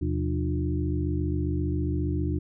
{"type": "tone cluster", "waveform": "sine", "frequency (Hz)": [80.1, 127.3, 175.3, 299.7, 354.5], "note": ["E2", "C3", "F3", "D4", "F4"], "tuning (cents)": [-49, -47, 7, 35, 26], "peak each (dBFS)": [-27, -32, -34, -31, -35], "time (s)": [0.01, 2.39], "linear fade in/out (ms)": 10, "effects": []}